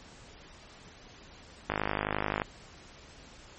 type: click train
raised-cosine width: 0.5 ms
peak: -13 dBFS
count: 38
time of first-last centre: 1.7-2.418 s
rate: 51.5 Hz
effects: pink hiss -52 dBFS RMS until 3.58 s + MP3 32 kbps